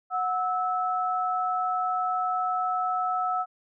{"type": "tone pair together", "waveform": "sine", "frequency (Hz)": [734, 1306], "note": ["F#5", "E6"], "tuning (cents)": [-14, -17], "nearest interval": "minor seventh", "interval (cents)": 997, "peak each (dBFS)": -27, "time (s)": [0.1, 3.46], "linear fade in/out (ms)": 50, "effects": []}